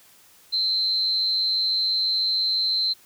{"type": "tone with amplitude modulation", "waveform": "sine", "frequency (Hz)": 4097, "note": "C8", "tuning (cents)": -37, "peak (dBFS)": -18, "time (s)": [0.52, 2.94], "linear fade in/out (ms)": 20, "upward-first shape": "sine", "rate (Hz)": 284, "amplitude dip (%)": 45, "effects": ["white hiss -54 dBFS RMS until 3.05 s"]}